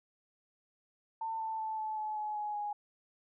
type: tone with pitch steps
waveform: sine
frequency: 896 / 886.2 / 876.5 / 867 / 857.5 / 848.2 / 838.9 / 829.7 Hz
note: A5 / A5 / A5 / A5 / A5 / G#5 / G#5 / G#5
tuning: +31 / +12 / -7 / -26 / -45 / +36 / +17 / -2 cents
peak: -34 dBFS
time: 1.21-2.73 s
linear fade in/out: 5 ms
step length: 190 ms
effects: none